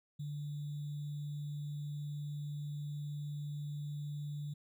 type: tone with sample-and-hold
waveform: sine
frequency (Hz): 146.83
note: D3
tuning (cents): 0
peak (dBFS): -38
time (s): 0.19-4.54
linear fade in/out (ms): 10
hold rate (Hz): 3675
effects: none